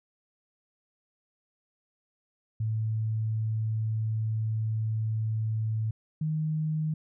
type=tone pair in turn; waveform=sine; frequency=110 / 155.56 Hz; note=A2 / D#3; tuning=0 / 0 cents; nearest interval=tritone; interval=600 cents; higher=second; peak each=-26 dBFS; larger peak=neither; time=2.6-5.91 / 6.21-6.94 s; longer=first; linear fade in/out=5 ms; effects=none